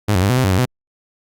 sawtooth tone with pitch steps, 104.3 / 90.7 / 99.5 / 125.8 / 129.4 / 96 / 92.3 / 126.2 Hz, G#2 / F#2 / G2 / B2 / C3 / G2 / F#2 / B2, +8 / -34 / +26 / +32 / -19 / -36 / -4 / +38 cents, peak -9 dBFS, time 0.08-0.656 s, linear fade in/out 10 ms, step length 72 ms, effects Opus 48 kbps

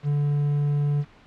triangle tone with quantisation, 145.3 Hz, D3, 18 cents flat, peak -18 dBFS, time 0.03-1.05 s, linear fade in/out 50 ms, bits 8, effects pink hiss -52 dBFS RMS until 1.26 s + low-pass 3000 Hz 12 dB/octave

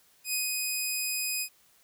10% pulse tone with ADSR envelope, 2500 Hz, D#7, 8 cents sharp, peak -18 dBFS, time 0.24-1.49 s, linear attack 93 ms, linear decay 150 ms, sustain -2 dB, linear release 72 ms, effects white hiss -63 dBFS RMS until 1.83 s

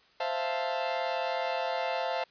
40% pulse chord, F major seventh, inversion second, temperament equal, 523.3 / 659.3 / 698.5 / 880 Hz, C5 / E5 / F5 / A5, 0 / 0 / 0 / 0 cents, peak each -34 dBFS, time 0.2-2.24 s, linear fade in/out 5 ms, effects white hiss -62 dBFS RMS until 2.3 s + resampled to 11025 Hz

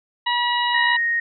harmonic tone, 965 Hz, B5, 40 cents flat, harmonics 1 / 2 / 3 / 4, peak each -21 / -24 / -26 / -27 dBFS, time 0.26-0.97 s, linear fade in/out 10 ms
sine tone, 1865 Hz, A#6, in tune, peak -18 dBFS, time 0.74-1.2 s, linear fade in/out 5 ms
effects none

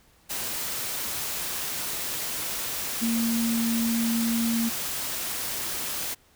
sine tone in noise, 230 Hz, A#3, 23 cents flat, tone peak -23 dBFS, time 3.01-4.7 s, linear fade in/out 20 ms, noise white, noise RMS -31 dBFS, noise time 0.29-6.15 s, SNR +5 dB, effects pink hiss -60 dBFS RMS until 6.35 s

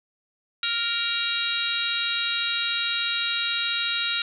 harmonic tone with a mistuned harmonic, 466.2 Hz, A#4, in tune, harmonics 3 / 4 / 5 / 6 / 7 / 8 / 9, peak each -30 / -38 / -33 / -30 / -34 / -28 / -36 dBFS, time 0.63-4.22 s, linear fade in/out 2 ms, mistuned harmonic 8, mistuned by +37 cents, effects none

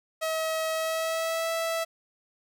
sawtooth tone with pitch glide, 640 to 658 Hz, D#5 to E5, +49 to -3 cents, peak -23 dBFS, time 0.21-1.85 s, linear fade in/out 20 ms, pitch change +48 cents, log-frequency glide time 0.71-1.52 s, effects none

